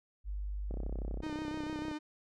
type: tone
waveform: sine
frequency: 50 Hz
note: G1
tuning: 35 cents sharp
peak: -35 dBFS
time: 0.24-1.23 s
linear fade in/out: 50 ms
type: click train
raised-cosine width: 2 ms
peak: -29 dBFS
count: 40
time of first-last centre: 0.71-1.914 s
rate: 32.4 Hz
type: tone with vibrato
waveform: 45% pulse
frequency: 306.2 Hz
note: D#4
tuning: 28 cents flat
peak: -37 dBFS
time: 1.22-1.99 s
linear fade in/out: 20 ms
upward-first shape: sine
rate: 6.6 Hz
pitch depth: 32 cents each way
effects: low-pass 5000 Hz 12 dB/octave